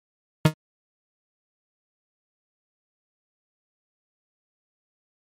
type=tone with exponential decay; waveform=40% pulse; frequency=155.56 Hz; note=D#3; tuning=in tune; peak=-9 dBFS; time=0.45-0.54 s; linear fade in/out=5 ms; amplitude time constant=19 ms; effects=MP3 64 kbps